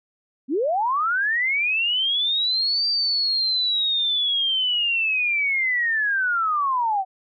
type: linear two-way sweep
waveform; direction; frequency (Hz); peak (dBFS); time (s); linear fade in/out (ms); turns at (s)
sine; up then down; 233.1 to 4699 to 737; -19; 0.48-7.05; 50; 2.87
effects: none